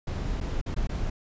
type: noise with dropouts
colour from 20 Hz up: brown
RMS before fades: -29 dBFS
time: 0.07-1.1 s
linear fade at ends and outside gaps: 5 ms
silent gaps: 0.403-0.41 / 0.614-0.661 / 0.745-0.763 / 0.872-0.892 s
effects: resampled to 16000 Hz